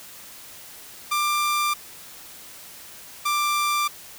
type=tone pair in turn; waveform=sawtooth; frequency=1187 / 1181.4 Hz; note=D6 / D6; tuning=+18 / +10 cents; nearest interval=unison; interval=8 cents; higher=first; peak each=-17 dBFS; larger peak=neither; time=1.11-1.74 / 3.25-3.88 s; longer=neither; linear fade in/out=10 ms; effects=white hiss -43 dBFS RMS until 4.18 s